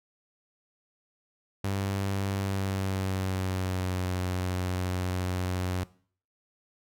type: tone with pitch glide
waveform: sawtooth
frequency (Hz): 98 to 91.44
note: G2 to F#2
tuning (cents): 0 to -20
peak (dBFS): -24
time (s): 1.64-5.84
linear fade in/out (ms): 5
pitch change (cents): -120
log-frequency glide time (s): 2.36-4.08
effects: noise-tail reverb RT60 0.5 s tail -20 dB re dry